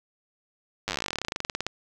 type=slowing click train; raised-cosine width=0.2 ms; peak=-11 dBFS; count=30; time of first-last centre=0.88-1.666 s; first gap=9 ms; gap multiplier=1.07; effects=none